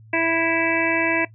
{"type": "harmonic tone", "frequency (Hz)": 329.6, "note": "E4", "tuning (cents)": 0, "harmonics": [1, 2, 3, 5, 6, 7, 8], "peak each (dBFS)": [-24, -25, -29, -27, -26, -25, -28], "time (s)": [0.13, 1.25], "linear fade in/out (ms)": 5, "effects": ["noise-tail reverb RT60 0.1 s tail -18 dB re dry", "added 110 Hz sine -44 dBFS peak until 1.34 s"]}